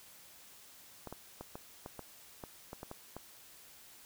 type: clicks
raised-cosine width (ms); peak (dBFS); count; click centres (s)
1; -29; 11; 1.073 / 1.126 / 1.41 / 1.555 / 1.861 / 1.993 / 2.438 / 2.731 / 2.831 / 2.914 / 3.166
effects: white hiss -57 dBFS RMS until 4.05 s